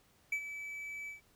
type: tone with ADSR envelope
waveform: triangle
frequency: 2301 Hz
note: D7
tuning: 36 cents flat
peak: -28 dBFS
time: 0.32-1.21 s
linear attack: 5 ms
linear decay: 74 ms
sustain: -11 dB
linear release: 130 ms
effects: pink hiss -68 dBFS RMS until 1.35 s